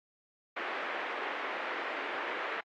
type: band-pass noise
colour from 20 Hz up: white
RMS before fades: -37 dBFS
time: 0.56-2.61 s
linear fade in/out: 10 ms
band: 340 to 2200 Hz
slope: 24 dB/octave
effects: AAC 48 kbps